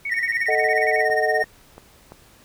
sine tone with vibrato, 2087 Hz, C7, 5 cents flat, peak -24 dBFS, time 0.05-1.05 s, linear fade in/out 5 ms, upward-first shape square, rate 11 Hz, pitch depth 110 cents each way
triangle tone with tremolo, 1846 Hz, A#6, 17 cents flat, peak -17 dBFS, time 0.11-1.45 s, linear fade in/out 10 ms, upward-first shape sine, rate 17 Hz, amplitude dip 90%
sine chord, D# diminished, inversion second, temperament equal, 440 / 622.3 / 740 Hz, A4 / D#5 / F#5, 0 / 0 / 0 cents, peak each -23 dBFS, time 0.48-1.43 s, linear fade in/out 10 ms
click train, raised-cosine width 1 ms, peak -25 dBFS, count 4, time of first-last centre 1.1-2.12 s, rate 2.94 Hz
effects pink hiss -52 dBFS RMS until 2.44 s

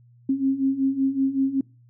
sine beating tone pair, 265.7 / 271 Hz, C4 / C#4, +27 / -39 cents, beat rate 5.3 Hz, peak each -25 / -21 dBFS, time 0.29-1.61 s, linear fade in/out 5 ms, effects noise-tail reverb RT60 0.3 s tail -25 dB re dry + added 120 Hz sine -51 dBFS peak until 1.89 s

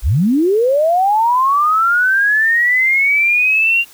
sine linear sweep, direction up, 38.89 to 2794 Hz, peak -10 dBFS, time 0.02-3.85 s, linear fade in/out 50 ms, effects white hiss -43 dBFS RMS until 3.93 s

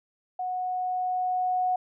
sine tone with level ramp, 734 Hz, F#5, 14 cents flat, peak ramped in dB -28 to -22 dBFS, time 0.39-1.76 s, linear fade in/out 5 ms, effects none

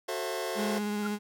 sawtooth chord, F# half-diminished seventh, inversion none, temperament just, 370 / 444 / 532.8 / 666 Hz, F#4 / A4 / C5 / E5, 0 / +16 / +31 / +18 cents, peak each -33 dBFS, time 0.08-0.79 s, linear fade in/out 10 ms
35% pulse tone with vibrato, 207.9 Hz, G#3, 2 cents sharp, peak -28 dBFS, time 0.55-1.19 s, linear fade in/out 50 ms, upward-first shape sine, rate 16 Hz, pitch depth 16 cents each way
sine tone with exponential growth, 1396.9 Hz, F6, in tune, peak -30 dBFS, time 1-1.07 s, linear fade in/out 5 ms, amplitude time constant 15 ms
effects none

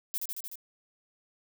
violet noise with echo, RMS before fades -32 dBFS, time 0.14-0.18 s, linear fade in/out 0 ms, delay 75 ms, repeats 5, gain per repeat -2 dB, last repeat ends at 0.555 s, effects none

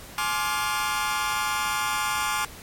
sawtooth chord, D half-diminished seventh, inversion second, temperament just, 845.8 / 1057.2 / 1174.7 / 1409.6 Hz, Ab5 / C6 / D6 / F6, +31 / +18 / 0 / +16 cents, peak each -26 dBFS, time 0.18-2.45 s, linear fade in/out 2 ms, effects pink hiss -43 dBFS RMS until 2.62 s + MP3 64 kbps

